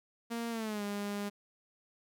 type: tone with pitch glide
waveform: sawtooth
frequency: 232.6 to 203.7 Hz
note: A#3 to G#3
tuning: -4 to -33 cents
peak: -31 dBFS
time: 0.3-1.3 s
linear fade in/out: 20 ms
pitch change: -229 cents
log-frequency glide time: 0.5-0.83 s
effects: none